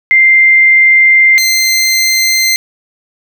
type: tone pair in turn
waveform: sine / 20% pulse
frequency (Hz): 2093 / 2081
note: C7 / C7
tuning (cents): 0 / -10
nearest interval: unison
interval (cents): 10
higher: first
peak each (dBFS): -3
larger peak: neither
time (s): 0.11-1.38 / 1.38-2.56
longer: first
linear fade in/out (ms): 0
effects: none

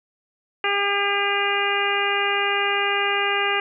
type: harmonic tone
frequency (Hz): 402.5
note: G4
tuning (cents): +46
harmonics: 1 / 2 / 3 / 4 / 5 / 6 / 7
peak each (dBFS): -27 / -27 / -27 / -27 / -27 / -27 / -27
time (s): 0.64-3.6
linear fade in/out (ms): 2
effects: none

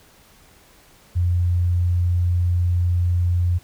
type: tone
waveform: sine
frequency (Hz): 88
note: F2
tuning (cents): +14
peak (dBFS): -16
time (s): 1.15-3.59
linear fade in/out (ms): 20
effects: pink hiss -52 dBFS RMS until 3.63 s

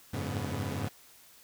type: tone cluster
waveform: sawtooth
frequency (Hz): 90.2 / 102.8 / 107 / 140.7 / 248.3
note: F#2 / G#2 / A2 / C#3 / B3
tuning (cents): -44 / -17 / -48 / +26 / +9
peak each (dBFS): -34 / -34 / -37 / -34 / -37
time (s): 0.13-0.89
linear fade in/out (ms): 10
effects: white hiss -57 dBFS RMS until 1.43 s

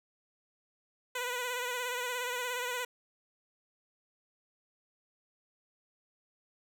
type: tone with vibrato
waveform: 10% pulse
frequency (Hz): 493.9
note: B4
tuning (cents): 0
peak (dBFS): -25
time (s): 1.15-2.85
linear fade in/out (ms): 5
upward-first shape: sine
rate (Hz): 17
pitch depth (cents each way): 45
effects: none

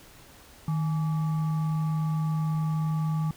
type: tone with frequency modulation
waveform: sine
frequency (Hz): 156.5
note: D#3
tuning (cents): +10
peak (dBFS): -24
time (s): 0.68-3.31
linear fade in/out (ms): 2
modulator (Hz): 997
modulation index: 0.26
effects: pink hiss -52 dBFS RMS until 3.36 s

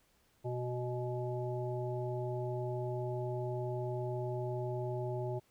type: harmonic tone with a mistuned harmonic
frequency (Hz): 123.9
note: B2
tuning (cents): +6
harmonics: 1 / 3 / 5 / 7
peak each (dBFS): -37 / -39 / -42 / -46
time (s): 0.44-5.4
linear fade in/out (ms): 20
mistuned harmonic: 7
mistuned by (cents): -32
effects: pink hiss -71 dBFS RMS until 5.5 s

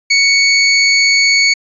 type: tone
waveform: 25% pulse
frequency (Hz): 2226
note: C#7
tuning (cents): +7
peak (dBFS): -4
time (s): 0.1-1.54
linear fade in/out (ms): 10
effects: resampled to 22050 Hz

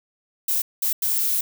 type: noise bursts at uneven times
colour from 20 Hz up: violet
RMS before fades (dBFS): -22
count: 3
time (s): 0.48-0.62 / 0.82-0.93 / 1.02-1.41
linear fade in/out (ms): 5
effects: none

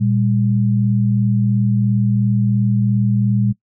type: tone pair together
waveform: sine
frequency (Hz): 117.6 / 200.5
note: A#2 / G3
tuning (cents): +16 / +39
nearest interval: major sixth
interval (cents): 923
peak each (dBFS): -15 / -17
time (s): 0-3.53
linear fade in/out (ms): 20
effects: noise-tail reverb RT60 0.1 s tail -21 dB re dry

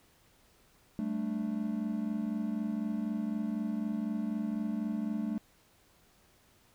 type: chord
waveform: triangle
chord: G suspended second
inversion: none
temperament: equal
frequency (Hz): 196 / 220 / 293.7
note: G3 / A3 / D4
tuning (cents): 0 / 0 / 0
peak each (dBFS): -36 / -31 / -37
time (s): 0.99-5.38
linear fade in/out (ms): 0
effects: pink hiss -65 dBFS RMS until 6.74 s

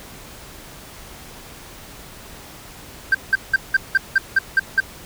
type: tone bursts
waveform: sine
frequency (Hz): 1568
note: G6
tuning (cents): 0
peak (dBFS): -8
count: 9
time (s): 3.12-4.803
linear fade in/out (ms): 5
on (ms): 27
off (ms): 180
effects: tanh soft clip ceiling -10 dBFS + pink hiss -40 dBFS RMS until 5.05 s

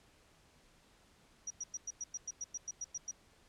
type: tone bursts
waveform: sine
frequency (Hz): 5790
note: F#8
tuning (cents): -38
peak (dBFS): -37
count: 13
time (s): 1.47-3.112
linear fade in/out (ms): 5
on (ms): 34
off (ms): 100
effects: pink hiss -66 dBFS RMS until 3.48 s + low-pass 9000 Hz 12 dB/octave

